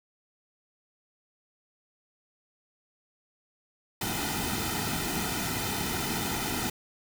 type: noise with comb filter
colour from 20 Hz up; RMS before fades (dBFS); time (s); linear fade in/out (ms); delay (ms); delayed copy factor
pink; -31; 4.01-6.7; 5; 1.8; -0.75
effects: none